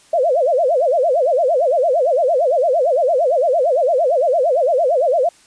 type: tone with vibrato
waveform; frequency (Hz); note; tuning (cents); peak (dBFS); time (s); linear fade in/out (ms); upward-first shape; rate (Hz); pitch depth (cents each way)
sine; 587.3; D5; 0; -12; 0.13-5.29; 5; sine; 8.8; 300
effects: white hiss -50 dBFS RMS until 5.46 s + resampled to 22050 Hz